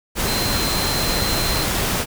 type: tone in noise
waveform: sine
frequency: 4112 Hz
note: C8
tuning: 31 cents flat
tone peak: -25 dBFS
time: 0.25-1.67 s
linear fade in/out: 50 ms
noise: pink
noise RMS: -21 dBFS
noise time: 0.15-2.06 s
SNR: -7 dB
effects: none